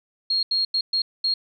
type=tone bursts at uneven times; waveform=sine; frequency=4261 Hz; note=C8; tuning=31 cents sharp; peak=-19 dBFS; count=5; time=0.3-0.43 / 0.51-0.65 / 0.74-0.81 / 0.93-1.02 / 1.24-1.34 s; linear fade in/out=5 ms; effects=none